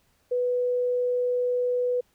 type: tone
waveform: sine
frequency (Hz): 493.9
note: B4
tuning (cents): 0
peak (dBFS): -22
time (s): 0.31-2.01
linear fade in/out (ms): 10
effects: pink hiss -67 dBFS RMS until 2.14 s